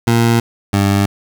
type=tone pair in turn; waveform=20% pulse; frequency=116.54 / 99.7 Hz; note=A#2 / G2; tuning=0 / +30 cents; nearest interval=minor third; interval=270 cents; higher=first; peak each=-5 / -6 dBFS; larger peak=first; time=0.07-0.4 / 0.73-1.06 s; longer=neither; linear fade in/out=5 ms; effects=7-bit

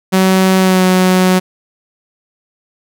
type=tone with pitch glide; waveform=sawtooth; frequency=188.5 to 184.73 Hz; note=F#3 to F#3; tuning=+32 to -3 cents; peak=-4 dBFS; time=0.12-1.4 s; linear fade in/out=20 ms; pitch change=-35 cents; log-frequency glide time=0.58-0.83 s; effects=none

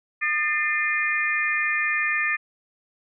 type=tone cluster; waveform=sine; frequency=1220 / 1789 / 2087 / 2433 Hz; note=D#6 / A6 / C7 / D#7; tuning=-34 / +28 / -5 / -39 cents; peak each=-31 / -24 / -27 / -27 dBFS; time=0.21-2.37 s; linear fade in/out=20 ms; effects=none

